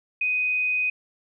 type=tone; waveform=sine; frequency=2499 Hz; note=D#7; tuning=7 cents sharp; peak=-21 dBFS; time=0.21-0.9 s; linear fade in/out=5 ms; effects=none